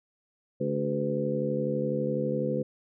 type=harmonic tone with a mistuned harmonic; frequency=72 Hz; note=D2; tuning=34 cents flat; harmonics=2 / 3 / 4 / 5 / 6 / 7; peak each=-33 / -32 / -36 / -35 / -37 / -30 dBFS; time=0.6-2.63 s; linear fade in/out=10 ms; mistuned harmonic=5; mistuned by=+58 cents; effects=none

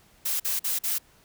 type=noise bursts; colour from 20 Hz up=blue; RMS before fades=-27 dBFS; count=4; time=0.25-0.985 s; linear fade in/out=10 ms; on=150 ms; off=45 ms; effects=pink hiss -59 dBFS RMS until 1.24 s

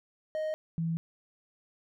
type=tone pair in turn; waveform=triangle / sine; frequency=622.3 / 164.83 Hz; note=D#5 / E3; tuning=0 / 0 cents; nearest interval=octave + major seventh; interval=2300 cents; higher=first; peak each=-28 dBFS; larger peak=neither; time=0.35-0.54 / 0.78-0.97 s; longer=neither; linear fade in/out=0 ms; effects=none

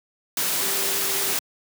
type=tone in noise; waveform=sine; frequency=392 Hz; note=G4; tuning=in tune; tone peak=-35 dBFS; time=0.62-1.34 s; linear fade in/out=2 ms; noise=white; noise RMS=-24 dBFS; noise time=0.37-1.39 s; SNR=-14 dB; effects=high-pass 150 Hz 12 dB/octave

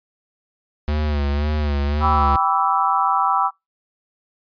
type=tone with vibrato; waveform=square; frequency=73.42 Hz; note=D2; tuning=in tune; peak=-19 dBFS; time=0.88-2.36 s; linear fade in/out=0 ms; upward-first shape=sine; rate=1.9 Hz; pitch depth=63 cents each way
type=chord; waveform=sine; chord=E minor seventh; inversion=first; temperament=equal with one note detuned; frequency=784 / 987.8 / 1153.1 / 1318.5 Hz; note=G5 / B5 / D6 / E6; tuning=0 / 0 / -32 / 0 cents; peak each=-21 dBFS; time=2-3.51 s; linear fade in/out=50 ms
effects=noise-tail reverb RT60 0.2 s tail -26 dB re dry + resampled to 11025 Hz

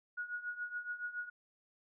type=tone with tremolo; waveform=sine; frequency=1452 Hz; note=F#6; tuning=33 cents flat; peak=-35 dBFS; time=0.17-1.3 s; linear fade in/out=10 ms; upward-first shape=triangle; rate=7.1 Hz; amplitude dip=85%; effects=none

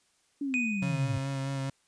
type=linear sweep; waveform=sine; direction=down; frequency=289.3 to 98 Hz; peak=-29 dBFS; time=0.41-1.18 s; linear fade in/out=5 ms
type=tone with exponential decay; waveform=triangle; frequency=2489 Hz; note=D#7; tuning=in tune; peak=-24 dBFS; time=0.54-1.51 s; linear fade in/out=0 ms; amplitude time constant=210 ms
type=tone with vibrato; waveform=35% pulse; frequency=136.2 Hz; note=C#3; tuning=30 cents flat; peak=-29 dBFS; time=0.82-1.7 s; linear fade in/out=5 ms; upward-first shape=sine; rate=4.7 Hz; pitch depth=20 cents each way
effects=white hiss -69 dBFS RMS until 1.87 s + resampled to 22050 Hz

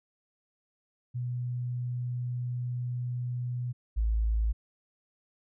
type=tone pair in turn; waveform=sine; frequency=123.1 / 54.83 Hz; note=B2 / A1; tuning=-5 / -5 cents; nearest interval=octave + major second; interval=1400 cents; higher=first; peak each=-30 / -24 dBFS; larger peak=second; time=1.14-3.73 / 3.96-4.53 s; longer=first; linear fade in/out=20 ms; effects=none

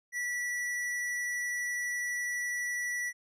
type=tone with hard clipping; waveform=triangle; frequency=1952 Hz; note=B6; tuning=21 cents flat; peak=-33 dBFS; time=0.12-3.13 s; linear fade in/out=50 ms; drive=15 dB; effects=resampled to 32000 Hz

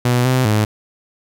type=tone with pitch steps; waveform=sawtooth; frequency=123 / 128.6 / 106.8 Hz; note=B2 / C3 / G#2; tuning=-7 / -30 / +49 cents; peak=-9 dBFS; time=0.05-0.65 s; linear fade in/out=5 ms; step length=200 ms; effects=none

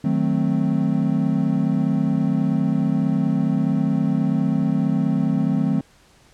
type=chord; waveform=triangle; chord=D# diminished seventh; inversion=none; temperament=equal; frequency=155.56 / 185 / 220 / 261.6 Hz; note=D#3 / F#3 / A3 / C4; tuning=0 / 0 / 0 / 0 cents; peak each=-21 dBFS; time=0.04-5.81 s; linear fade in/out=5 ms; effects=pink hiss -54 dBFS RMS until 6.33 s + low-pass 9000 Hz 12 dB/octave

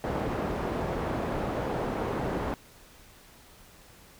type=low-pass noise; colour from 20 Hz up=white; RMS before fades=-31 dBFS; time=0.04-2.54 s; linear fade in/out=0 ms; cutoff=680 Hz; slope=12 dB/octave; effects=pink hiss -54 dBFS RMS until 4.19 s

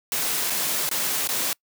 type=noise with dropouts; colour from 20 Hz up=white; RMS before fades=-25 dBFS; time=0.12-1.53 s; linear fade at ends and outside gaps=1 ms; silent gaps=0.499-0.503 / 0.891-0.913 / 1.274-1.289 s; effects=noise-tail reverb RT60 0.1 s tail -26 dB re dry + high-pass 150 Hz 12 dB/octave

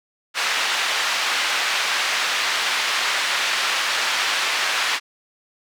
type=band-pass noise; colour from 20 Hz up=pink; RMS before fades=-22 dBFS; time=0.34-5 s; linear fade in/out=50 ms; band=1300 to 4500 Hz; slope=12 dB/octave; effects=none

